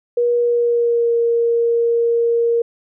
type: tone with pitch glide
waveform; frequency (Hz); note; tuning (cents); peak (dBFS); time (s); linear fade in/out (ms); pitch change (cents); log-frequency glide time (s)
sine; 479.6 to 467.3; A#4 to A#4; +49 to +4; -13; 0.17-2.62; 5; -45; 0.34-1.15
effects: none